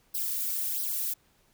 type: noise with flanger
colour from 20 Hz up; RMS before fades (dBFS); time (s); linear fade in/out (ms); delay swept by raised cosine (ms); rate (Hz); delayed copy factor
violet; -31; 0.14-1.14; 10; 0.2 to 2.7; 1.5; +0.85
effects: pink hiss -66 dBFS RMS until 1.53 s